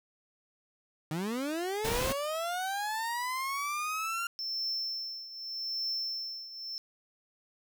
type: linear sweep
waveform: 30% pulse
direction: up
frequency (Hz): 148.5 to 1396.9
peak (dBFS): -29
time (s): 1.11-4.27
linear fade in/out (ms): 2
type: noise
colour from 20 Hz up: pink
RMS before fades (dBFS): -33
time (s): 1.84-2.13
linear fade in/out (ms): 10
type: tone with tremolo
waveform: triangle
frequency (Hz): 5340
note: E8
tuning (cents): +22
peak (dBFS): -29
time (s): 4.39-6.78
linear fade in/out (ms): 0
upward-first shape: triangle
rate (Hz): 0.83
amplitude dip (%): 80
effects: none